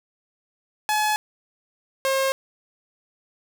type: tone pair in turn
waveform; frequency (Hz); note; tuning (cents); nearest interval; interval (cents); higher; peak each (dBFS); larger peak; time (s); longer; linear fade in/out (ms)
sawtooth; 851 / 536.1; G#5 / C5; +42 / +42; minor sixth; 800; first; -16; neither; 0.89-1.16 / 2.05-2.32; neither; 0
effects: none